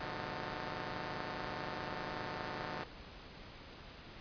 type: chord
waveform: 5% pulse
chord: G# diminished seventh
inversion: none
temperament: just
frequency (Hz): 103.83 / 124.59 / 149.51 / 179.41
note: G#2 / B2 / D3 / F3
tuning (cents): 0 / +16 / +31 / +47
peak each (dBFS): -37 / -36 / -34 / -34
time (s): 0-2.84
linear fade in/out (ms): 5
effects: pink hiss -52 dBFS RMS until 4.2 s + resampled to 11025 Hz